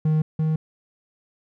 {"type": "tone pair in turn", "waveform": "triangle", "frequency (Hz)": [155.56, 157.19], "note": ["D#3", "D#3"], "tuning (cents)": [0, 18], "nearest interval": "unison", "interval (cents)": 18, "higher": "second", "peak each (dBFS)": [-15, -17], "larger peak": "first", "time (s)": [[0.05, 0.22], [0.39, 0.56]], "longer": "neither", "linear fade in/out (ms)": 5, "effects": []}